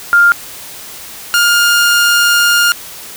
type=tone pair in turn; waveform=sine / sawtooth; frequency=1402 / 1411.8 Hz; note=F6 / F6; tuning=+6 / +18 cents; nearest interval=unison; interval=12 cents; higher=second; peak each=-4 dBFS; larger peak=neither; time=0.13-0.32 / 1.34-2.72 s; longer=second; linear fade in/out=0 ms; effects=white hiss -30 dBFS RMS until 3.16 s